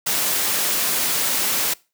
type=noise; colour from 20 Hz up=white; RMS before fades=-21 dBFS; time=0.06-1.74 s; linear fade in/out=10 ms; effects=noise-tail reverb RT60 0.3 s tail -23 dB re dry + high-pass 150 Hz 12 dB/octave